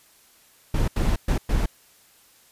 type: noise bursts at uneven times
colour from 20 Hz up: brown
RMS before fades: -21 dBFS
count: 4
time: 0.74-0.88 / 0.96-1.16 / 1.28-1.38 / 1.49-1.66 s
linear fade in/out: 5 ms
effects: white hiss -56 dBFS RMS until 2.51 s + resampled to 32000 Hz